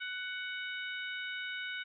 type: harmonic tone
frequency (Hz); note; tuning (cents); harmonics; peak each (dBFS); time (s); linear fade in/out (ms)
744; F#5; +9; 2 / 3 / 4 / 5; -39 / -43 / -45 / -47; 0-1.84; 20
effects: none